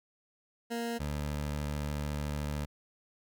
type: tone pair in turn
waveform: 20% pulse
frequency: 233.8 / 73.64 Hz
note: A#3 / D2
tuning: +5 / +5 cents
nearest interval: octave + minor sixth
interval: 2000 cents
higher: first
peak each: -28 dBFS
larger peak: neither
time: 0.7-0.99 / 0.99-2.66 s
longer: second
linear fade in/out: 20 ms
effects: none